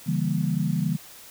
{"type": "chord", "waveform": "sine", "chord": "C# diminished seventh", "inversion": "none", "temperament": "equal with one note detuned", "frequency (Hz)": [141.34, 164.81, 196, 233.1], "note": ["C#3", "E3", "G3", "Bb3"], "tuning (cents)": [34, 0, 0, 0], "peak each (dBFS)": [-28, -25, -28, -31], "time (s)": [0.06, 0.97], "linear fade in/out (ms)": 20, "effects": ["white hiss -46 dBFS RMS until 1.3 s"]}